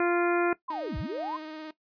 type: harmonic tone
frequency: 347.8 Hz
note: F4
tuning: 7 cents flat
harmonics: 1 / 2 / 3 / 4 / 5 / 6 / 7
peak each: -24 / -31 / -35 / -31 / -37 / -40 / -37 dBFS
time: 0-0.53 s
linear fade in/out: 2 ms
type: linear two-way sweep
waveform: sine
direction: down then up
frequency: 1076 to 39.78 to 1076 Hz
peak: -31 dBFS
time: 0.68-1.37 s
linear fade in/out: 10 ms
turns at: 0.98 s
type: tone with vibrato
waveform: sawtooth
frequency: 311.1 Hz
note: D#4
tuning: in tune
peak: -34 dBFS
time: 0.7-1.71 s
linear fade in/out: 5 ms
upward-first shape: square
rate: 18 Hz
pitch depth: 17 cents each way
effects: noise-tail reverb RT60 0.1 s tail -17 dB re dry + resampled to 11025 Hz